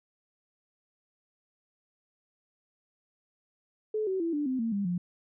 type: tone with pitch steps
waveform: sine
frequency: 430.3 / 379 / 333.7 / 293.9 / 258.8 / 227.9 / 200.7 / 176.79 Hz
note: A4 / F#4 / E4 / D4 / C4 / A#3 / G3 / F3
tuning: -39 / +42 / +21 / +1 / -19 / -39 / +41 / +21 cents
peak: -27 dBFS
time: 3.94-4.98 s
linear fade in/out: 5 ms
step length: 130 ms
effects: none